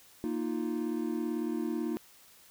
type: chord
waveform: triangle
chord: Bb suspended fourth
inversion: none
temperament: equal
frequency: 233.1 / 311.1 / 349.2 Hz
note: Bb3 / Eb4 / F4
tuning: 0 / 0 / 0 cents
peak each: -33 / -32 / -34 dBFS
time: 0.24-1.97 s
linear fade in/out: 0 ms
effects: white hiss -58 dBFS RMS until 2.5 s

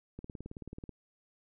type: click train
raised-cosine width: 3 ms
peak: -30 dBFS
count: 14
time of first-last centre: 0.19-0.893 s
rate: 18.5 Hz
effects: none

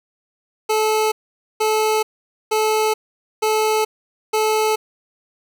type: tone bursts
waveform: 25% pulse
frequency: 433.5 Hz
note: A4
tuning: 26 cents flat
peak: -12 dBFS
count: 5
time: 0.69-4.76 s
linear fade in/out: 10 ms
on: 430 ms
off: 480 ms
effects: none

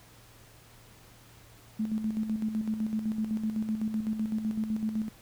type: tone with tremolo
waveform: sine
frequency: 217.6 Hz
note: A3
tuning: 19 cents flat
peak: -26 dBFS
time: 1.79-5.09 s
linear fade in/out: 10 ms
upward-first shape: square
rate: 7.9 Hz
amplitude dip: 55%
effects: added 115 Hz sine -58 dBFS peak until 5.21 s + pink hiss -56 dBFS RMS until 5.21 s

